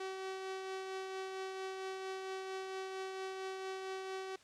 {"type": "tone with tremolo", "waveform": "sawtooth", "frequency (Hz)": 380.7, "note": "F#4", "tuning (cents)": 49, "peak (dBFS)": -35, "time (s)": [0, 4.36], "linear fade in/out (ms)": 5, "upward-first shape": "triangle", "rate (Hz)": 4.4, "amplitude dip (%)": 35, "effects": ["white hiss -63 dBFS RMS until 4.43 s", "low-pass 6000 Hz 12 dB/octave"]}